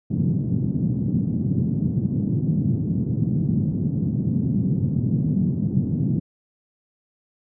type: band-pass noise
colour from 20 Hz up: white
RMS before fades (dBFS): -22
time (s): 0.1-6.2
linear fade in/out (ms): 10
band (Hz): 110 to 210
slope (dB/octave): 24
effects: none